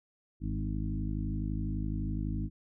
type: harmonic tone with a mistuned harmonic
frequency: 51.91 Hz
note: G#1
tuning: in tune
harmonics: 1 / 2 / 3 / 4 / 5 / 6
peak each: -34 / -37 / -39 / -40 / -41 / -42 dBFS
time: 0.4-2.5 s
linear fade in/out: 50 ms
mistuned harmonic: 3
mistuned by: +30 cents
effects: none